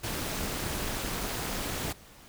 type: noise with amplitude modulation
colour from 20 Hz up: pink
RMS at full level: -30 dBFS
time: 0.03-1.93 s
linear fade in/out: 10 ms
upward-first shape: sine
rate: 229 Hz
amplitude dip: 75%
effects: pink hiss -53 dBFS RMS until 2.28 s